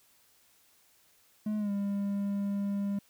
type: tone with pitch glide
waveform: triangle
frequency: 212.5 to 200.6 Hz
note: G#3 to G3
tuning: +40 to +40 cents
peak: -27 dBFS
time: 1.46-2.99 s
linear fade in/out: 5 ms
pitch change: -100 cents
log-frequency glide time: 1.58-1.71 s
effects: white hiss -65 dBFS RMS until 3.09 s